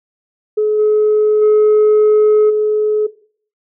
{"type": "tone with level steps", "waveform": "sine", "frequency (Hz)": 425.8, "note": "G#4", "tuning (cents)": 43, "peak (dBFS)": [-10, -7, -4, -10], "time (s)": [0.57, 3.07], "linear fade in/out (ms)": 10, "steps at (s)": [0.78, 1.41, 2.49], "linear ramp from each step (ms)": 20, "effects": ["noise-tail reverb RT60 0.5 s tail -18 dB re dry", "tanh soft clip ceiling -6 dBFS"]}